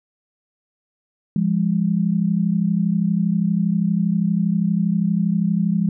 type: tone pair together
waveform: sine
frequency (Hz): 171.9 / 204.4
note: F3 / G#3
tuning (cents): -27 / -27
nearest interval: minor third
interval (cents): 300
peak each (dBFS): -19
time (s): 1.36-5.89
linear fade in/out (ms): 2
effects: none